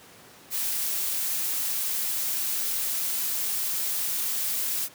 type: noise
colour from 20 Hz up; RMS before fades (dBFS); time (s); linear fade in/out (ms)
blue; -28; 0.5-4.89; 50
effects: pink hiss -50 dBFS RMS until 4.94 s + high-pass 150 Hz 12 dB/octave